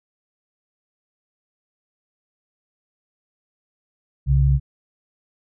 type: tone pair together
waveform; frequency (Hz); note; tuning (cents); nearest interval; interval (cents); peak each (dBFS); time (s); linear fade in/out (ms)
sine; 64.5 / 136.8; C2 / C#3; -24 / -23; octave + minor second; 1301; -16; 4.26-4.6; 50
effects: none